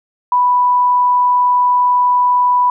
sine tone, 987.8 Hz, B5, in tune, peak -9 dBFS, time 0.32-2.7 s, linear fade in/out 2 ms, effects none

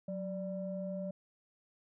sine tone pair together, 185 / 587.3 Hz, F#3 / D5, 0 / 0 cents, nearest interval octave + minor sixth, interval 2000 cents, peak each -38 / -39 dBFS, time 0.08-1.11 s, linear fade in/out 5 ms, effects tanh soft clip ceiling -28 dBFS

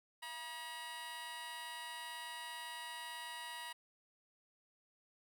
15% pulse tone with amplitude modulation, 958 Hz, A#5, 47 cents sharp, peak -35 dBFS, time 0.22-3.73 s, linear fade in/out 10 ms, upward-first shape sine, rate 275 Hz, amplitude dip 65%, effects none

